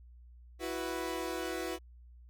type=chord; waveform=sawtooth; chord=E suspended second; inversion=none; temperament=equal; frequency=329.6 / 370 / 493.9 Hz; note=E4 / F#4 / B4; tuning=0 / 0 / 0 cents; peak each=-35 / -35 / -37 dBFS; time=0.59-1.79 s; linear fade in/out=50 ms; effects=added 60 Hz sine -52 dBFS peak until 2.29 s